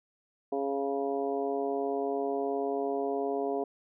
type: harmonic tone with a mistuned harmonic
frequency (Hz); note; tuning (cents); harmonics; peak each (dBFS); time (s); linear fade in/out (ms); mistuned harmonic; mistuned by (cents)
138.59; C#3; 0; 2 / 3 / 4 / 5 / 6 / 7; -36 / -31 / -39 / -34 / -47 / -44; 0.52-3.64; 5; 6; +41
effects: none